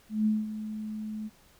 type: tone with ADSR envelope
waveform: sine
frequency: 215.1 Hz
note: A3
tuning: 39 cents flat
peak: -21 dBFS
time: 0.09-1.3 s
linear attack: 170 ms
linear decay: 200 ms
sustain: -12 dB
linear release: 36 ms
effects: pink hiss -60 dBFS RMS until 1.59 s